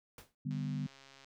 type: noise with exponential decay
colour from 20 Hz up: pink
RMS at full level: -48 dBFS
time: 0.18-0.35 s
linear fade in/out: 2 ms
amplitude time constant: 35 ms
type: chord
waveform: sine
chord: G major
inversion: second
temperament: equal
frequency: 146.83 / 196 / 246.9 Hz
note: D3 / G3 / B3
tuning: 0 / 0 / 0 cents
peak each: -36 / -41 / -40 dBFS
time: 0.45-0.87 s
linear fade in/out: 10 ms
type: click train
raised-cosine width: 0.2 ms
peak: -39 dBFS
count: 101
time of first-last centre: 0.51-1.245 s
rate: 136 Hz
effects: none